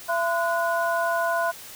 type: tone cluster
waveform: sine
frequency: 676 / 1022 / 1464 Hz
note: E5 / C6 / F#6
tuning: +43 / -41 / -19 cents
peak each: -24 / -27 / -27 dBFS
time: 0.08-1.52 s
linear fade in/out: 20 ms
effects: white hiss -42 dBFS RMS until 1.75 s